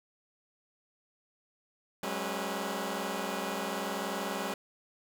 10% pulse tone cluster, 188.9 / 209.5 / 272.2 / 491.3 Hz, F#3 / G#3 / C#4 / B4, +36 / +15 / -31 / -9 cents, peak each -29 / -29 / -31 / -34 dBFS, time 2.03-4.54 s, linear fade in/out 2 ms, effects none

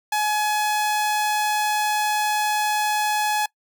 sawtooth tone, 845 Hz, G#5, 30 cents sharp, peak -16 dBFS, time 0.12-3.46 s, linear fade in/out 5 ms, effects noise-tail reverb RT60 0.1 s tail -23 dB re dry

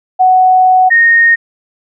sine tone pair in turn, 743 / 1852.3 Hz, F#5 / A#6, +7 / -12 cents, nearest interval octave + major third, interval 1581 cents, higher second, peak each -4 dBFS, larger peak neither, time 0.19-0.9 / 0.9-1.36 s, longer first, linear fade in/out 20 ms, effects none

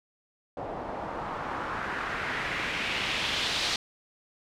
white noise with low-pass filter sweep, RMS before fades -32 dBFS, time 0.57-3.76 s, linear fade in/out 2 ms, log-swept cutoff 670 to 4300 Hz, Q 1.8, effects none

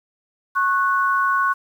sine tone pair together, 1096.8 / 1480 Hz, C#6 / F#6, -19 / 0 cents, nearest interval perfect fourth, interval 519 cents, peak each -18 / -20 dBFS, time 0.55-1.54 s, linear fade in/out 20 ms, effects 8-bit

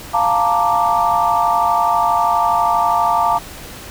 sine chord, Bb major seventh, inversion second, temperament equal, 698.5 / 880 / 932.3 / 1174.7 Hz, F5 / A5 / Bb5 / D6, 0 / 0 / 0 / 0 cents, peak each -18 dBFS, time 0.13-3.39 s, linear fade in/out 20 ms, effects pink hiss -34 dBFS RMS until 3.9 s

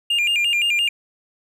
triangle tone with vibrato, 2600 Hz, E7, 24 cents flat, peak -15 dBFS, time 0.1-0.89 s, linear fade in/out 5 ms, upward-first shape square, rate 5.8 Hz, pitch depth 140 cents each way, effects none

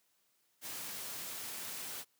white noise, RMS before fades -43 dBFS, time 0.61-2.05 s, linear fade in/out 50 ms, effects white hiss -75 dBFS RMS until 2.19 s + high-pass 100 Hz 12 dB/octave

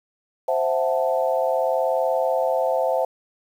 sine chord, F# half-diminished seventh, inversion second, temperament equal, 523.3 / 659.3 / 740 / 880 Hz, C5 / E5 / F#5 / A5, 0 / 0 / 0 / 0 cents, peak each -22 / -23 / -27 / -28 dBFS, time 0.48-3.05 s, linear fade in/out 5 ms, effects 8-bit

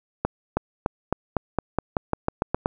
accelerating click train, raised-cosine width 1 ms, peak -7 dBFS, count 13, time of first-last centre 0.25-2.659 s, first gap 320 ms, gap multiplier 0.91, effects none

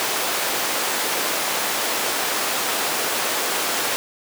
pink high-pass noise, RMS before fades -23 dBFS, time 0-3.96 s, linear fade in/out 0 ms, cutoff 460 Hz, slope 12 dB/octave, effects none

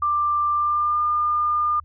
sine tone with pitch glide, 1184 to 1206.8 Hz, D6 to D6, +14 to +47 cents, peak -18 dBFS, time 0.02-1.8 s, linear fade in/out 5 ms, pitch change +33 cents, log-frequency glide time 0.53-1.01 s, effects added 78 Hz sine -44 dBFS peak until 1.84 s

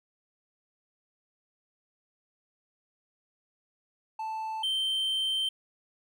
triangle tone pair in turn, 880 / 3119 Hz, A5 / G7, 0 / -9 cents, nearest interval octave + minor seventh, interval 2191 cents, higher second, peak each -30 / -25 dBFS, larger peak second, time 4.19-4.63 / 4.63-5.49 s, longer second, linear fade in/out 5 ms, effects none

